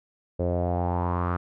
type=tone with low-pass filter sweep; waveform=sawtooth; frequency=88 Hz; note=F2; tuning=14 cents sharp; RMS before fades=-26 dBFS; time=0.39-1.37 s; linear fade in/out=10 ms; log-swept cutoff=520 to 1300 Hz; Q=4.7; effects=none